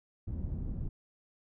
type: low-pass noise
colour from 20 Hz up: pink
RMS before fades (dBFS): -36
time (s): 0.27-0.89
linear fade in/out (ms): 10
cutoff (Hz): 170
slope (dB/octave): 12
effects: none